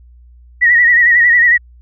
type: tone with vibrato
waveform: sine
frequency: 1910 Hz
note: A#6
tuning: 42 cents sharp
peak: -6 dBFS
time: 0.61-1.58 s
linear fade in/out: 20 ms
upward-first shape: sine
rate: 11 Hz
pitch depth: 59 cents each way
effects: added 60 Hz sine -39 dBFS peak until 1.81 s